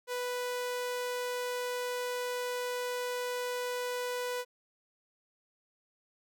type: tone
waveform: sawtooth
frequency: 493.9 Hz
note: B4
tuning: in tune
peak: -29 dBFS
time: 0.07-4.45 s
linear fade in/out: 50 ms
effects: none